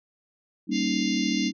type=chord; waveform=sine; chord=Eb dominant seventh; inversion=first; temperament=equal; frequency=196 / 233.1 / 277.2 / 311.1 Hz; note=G3 / Bb3 / Db4 / Eb4; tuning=0 / 0 / 0 / 0 cents; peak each=-29 dBFS; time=0.67-1.53 s; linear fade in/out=50 ms
type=harmonic tone; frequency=698.5 Hz; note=F5; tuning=in tune; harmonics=3 / 4 / 5 / 6 / 7 / 8 / 9; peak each=-35 / -36 / -37 / -38 / -38 / -39 / -40 dBFS; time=0.71-1.52 s; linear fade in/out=50 ms
effects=none